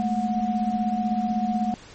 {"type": "tone cluster", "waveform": "sine", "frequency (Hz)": [209.2, 225.2, 730], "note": ["G#3", "A3", "F#5"], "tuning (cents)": [13, 40, -24], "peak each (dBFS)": -26, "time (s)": [0, 1.74], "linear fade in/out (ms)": 0, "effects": ["pink hiss -46 dBFS RMS until 1.94 s", "MP3 32 kbps"]}